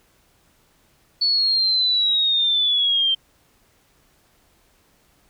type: linear sweep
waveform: sine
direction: down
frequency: 4446 to 3130 Hz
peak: -16 dBFS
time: 1.21-3.15 s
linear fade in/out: 10 ms
effects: pink hiss -60 dBFS RMS until 5.29 s